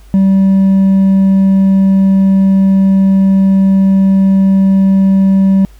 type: tone with hard clipping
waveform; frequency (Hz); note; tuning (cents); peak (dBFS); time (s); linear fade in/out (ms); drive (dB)
sine; 193.2; G3; -25; -6; 0.14-5.65; 0; 2
effects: added 50 Hz sine -35 dBFS peak until 5.79 s + pink hiss -48 dBFS RMS until 5.79 s